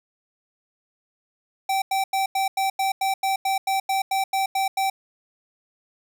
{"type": "tone bursts", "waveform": "square", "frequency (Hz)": 775, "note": "G5", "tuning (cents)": -20, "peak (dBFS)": -21, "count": 15, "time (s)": [1.69, 4.9], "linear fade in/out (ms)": 5, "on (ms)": 130, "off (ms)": 90, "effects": []}